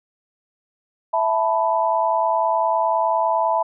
sine chord, E suspended fourth, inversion none, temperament just, 659.3 / 879 / 988.9 Hz, E5 / A5 / B5, 0 / -2 / +2 cents, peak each -21 dBFS, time 1.13-3.63 s, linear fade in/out 10 ms, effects none

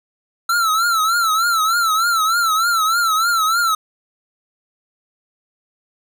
square tone with vibrato, 1337 Hz, E6, 24 cents sharp, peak -15 dBFS, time 0.49-3.75 s, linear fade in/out 5 ms, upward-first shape triangle, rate 3.3 Hz, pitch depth 120 cents each way, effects none

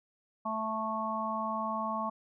harmonic tone, 220 Hz, A3, in tune, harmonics 1 / 3 / 4 / 5, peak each -38 / -38 / -37 / -34 dBFS, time 0.45-2.1 s, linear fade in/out 10 ms, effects none

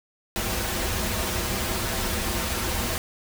pink noise with comb filter, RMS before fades -27 dBFS, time 0.36-2.98 s, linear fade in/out 0 ms, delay 7 ms, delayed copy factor -0.75, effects none

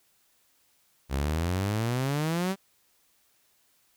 sawtooth exponential sweep, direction up, 65 to 197.6 Hz, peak -22 dBFS, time 1.09-2.56 s, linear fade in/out 50 ms, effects white hiss -67 dBFS RMS until 3.96 s

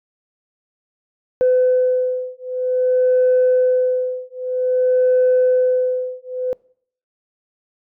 sine beating tone pair, 506 / 506.52 Hz, B4 / B4, +42 / +44 cents, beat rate 0.52 Hz, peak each -16 dBFS, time 1.41-6.53 s, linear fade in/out 0 ms, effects noise-tail reverb RT60 0.6 s tail -25 dB re dry + tanh soft clip ceiling -8 dBFS

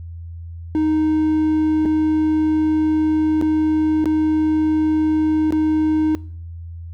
triangle tone with dropouts, 310.5 Hz, D#4, 3 cents flat, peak -13 dBFS, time 0.75-6.15 s, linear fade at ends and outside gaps 0 ms, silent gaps 1.853-1.858 / 3.413-3.423 / 4.043-4.057 / 5.507-5.524 s, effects noise-tail reverb RT60 0.6 s tail -23 dB re dry + added 84 Hz sine -30 dBFS peak until 6.93 s

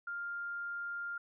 sine tone, 1400 Hz, F6, 4 cents sharp, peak -37 dBFS, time 0.07-1.18 s, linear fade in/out 5 ms, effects none

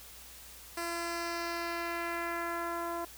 10% pulse tone with low-pass filter sweep, 340.2 Hz, F4, 45 cents flat, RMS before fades -36 dBFS, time 0.77-3.05 s, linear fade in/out 5 ms, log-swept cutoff 11000 to 940 Hz, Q 1.3, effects added 60 Hz sine -58 dBFS peak until 3.17 s + white hiss -51 dBFS RMS until 3.17 s

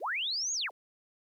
sine linear two-way sweep, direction up then down, 273.5 to 6800 to 273.5 Hz, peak -30 dBFS, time 0-0.71 s, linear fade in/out 50 ms, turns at 0.53 s, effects 11-bit

